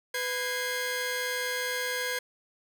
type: tone cluster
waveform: sawtooth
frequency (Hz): 499 / 1636 / 2099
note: B4 / G#6 / C7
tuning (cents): +18 / -26 / +5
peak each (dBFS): -30 / -29 / -32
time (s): 0.14-2.19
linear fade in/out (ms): 5
effects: none